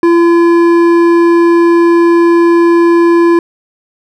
sine tone with hard clipping, 340 Hz, F4, 46 cents flat, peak -6 dBFS, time 0.03-3.39 s, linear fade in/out 2 ms, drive 10 dB, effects none

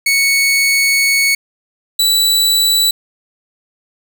sawtooth tone pair in turn, 2217 / 3950 Hz, C#7 / B7, 0 / 0 cents, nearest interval minor seventh, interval 1000 cents, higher second, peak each -7 dBFS, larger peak neither, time 0.06-1.35 / 1.99-2.91 s, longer first, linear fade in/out 5 ms, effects none

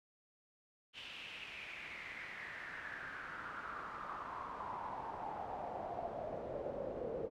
brown noise with band-pass filter sweep, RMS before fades -45 dBFS, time 0.93-7.3 s, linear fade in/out 50 ms, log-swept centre 3000 to 470 Hz, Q 5.4, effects none

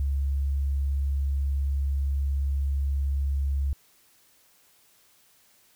sine tone, 69.3 Hz, C#2, in tune, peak -23 dBFS, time 0-3.73 s, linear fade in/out 0 ms, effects white hiss -61 dBFS RMS until 5.75 s

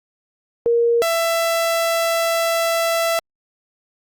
sine / sawtooth tone pair in turn, 469.2 / 666.3 Hz, A#4 / E5, +11 / +18 cents, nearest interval tritone, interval 607 cents, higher second, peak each -13 dBFS, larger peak neither, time 0.66-1.02 / 1.02-3.19 s, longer second, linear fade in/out 0 ms, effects Opus 48 kbps

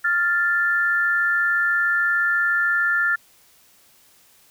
sine tone pair together, 1396.9 / 1760 Hz, F6 / A6, 0 / 0 cents, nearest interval major third, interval 400 cents, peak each -20 dBFS, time 0.04-3.16 s, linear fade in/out 10 ms, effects white hiss -55 dBFS RMS until 4.5 s

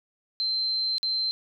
sine tone with dropouts, 4112 Hz, C8, 31 cents flat, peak -24 dBFS, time 0.4-1.31 s, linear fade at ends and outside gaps 0 ms, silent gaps 0.982-1.03 s, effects none

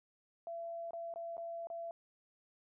sine tone with dropouts, 674 Hz, E5, 38 cents sharp, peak -40 dBFS, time 0.47-1.91 s, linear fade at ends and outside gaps 1 ms, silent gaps 0.908-0.933 / 1.139-1.159 / 1.369-1.379 / 1.671-1.701 s, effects none

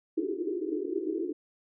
pink band-pass noise, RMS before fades -32 dBFS, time 0.17-1.33 s, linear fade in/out 10 ms, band 300 to 420 Hz, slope 96 dB/octave, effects none

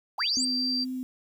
sine linear sweep, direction up, 635 to 8620 Hz, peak -28 dBFS, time 0.18-0.45 s, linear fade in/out 5 ms
sine tone, 4699 Hz, D8, in tune, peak -26 dBFS, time 0.19-0.85 s, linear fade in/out 20 ms
sine tone with vibrato, 255.9 Hz, C4, 38 cents flat, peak -30 dBFS, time 0.37-1.03 s, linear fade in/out 0 ms, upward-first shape sine, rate 4.1 Hz, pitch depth 10 cents each way
effects 9-bit

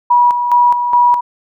sine tone with tremolo, 969 Hz, B5, 33 cents flat, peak -6 dBFS, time 0.1-1.21 s, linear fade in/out 10 ms, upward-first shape square, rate 2.4 Hz, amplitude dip 55%, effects none

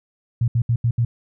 sine tone bursts at uneven times, 117.8 Hz, A#2, 19 cents sharp, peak -15 dBFS, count 5, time 0.41-0.48 / 0.55-0.62 / 0.69-0.76 / 0.84-0.91 / 0.98-1.05 s, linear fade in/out 5 ms, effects none

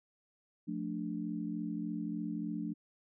sine chord, D minor, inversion first, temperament equal with one note detuned, 176.64 / 220 / 293.7 Hz, F3 / A3 / D4, +20 / 0 / 0 cents, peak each -40 / -39 / -39 dBFS, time 0.67-2.74 s, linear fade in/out 20 ms, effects none

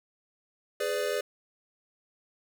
square chord, G# diminished, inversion none, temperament equal with one note detuned, 415.3 / 502.8 / 587.3 Hz, G#4 / B4 / D5, 0 / +31 / 0 cents, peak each -33 dBFS, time 0.8-1.21 s, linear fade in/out 5 ms, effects none

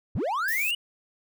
triangle linear sweep, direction up, 51.7 to 2971 Hz, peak -23 dBFS, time 0.15-0.75 s, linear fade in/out 5 ms
violet noise, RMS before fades -33 dBFS, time 0.48-0.71 s, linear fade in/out 2 ms
effects none

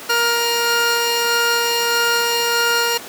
15% pulse tone pair together, 470 / 1408.4 Hz, A#4 / F6, +14 / +14 cents, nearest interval octave + perfect fifth, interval 1900 cents, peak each -12 dBFS, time 0.09-2.98 s, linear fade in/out 10 ms, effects pink hiss -33 dBFS RMS until 3.08 s + high-pass 300 Hz 12 dB/octave

